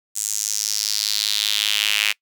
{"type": "tone with high-pass filter sweep", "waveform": "sawtooth", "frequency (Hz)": 105.1, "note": "G#2", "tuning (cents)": 21, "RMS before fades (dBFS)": -22, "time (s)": [0.15, 2.13], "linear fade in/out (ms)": 20, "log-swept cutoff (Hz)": [7500, 2500], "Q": 3.2, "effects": ["noise-tail reverb RT60 0.1 s tail -23 dB re dry"]}